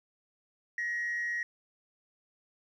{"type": "tone with frequency modulation", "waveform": "sine", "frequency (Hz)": 1896, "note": "A#6", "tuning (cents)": 29, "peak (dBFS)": -29, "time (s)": [0.78, 1.43], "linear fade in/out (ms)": 2, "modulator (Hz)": 157, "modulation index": 0.34, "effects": ["tanh soft clip ceiling -28 dBFS", "11-bit"]}